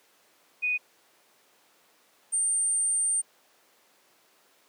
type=tone pair in turn; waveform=sine; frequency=2482 / 8821 Hz; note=D#7 / C#9; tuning=-5 / -10 cents; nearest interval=octave + minor seventh; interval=2195 cents; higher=second; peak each=-24 / -23 dBFS; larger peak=second; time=0.62-0.78 / 2.32-3.22 s; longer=second; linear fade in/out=20 ms; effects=pink hiss -62 dBFS RMS until 4.68 s + high-pass 400 Hz 12 dB/octave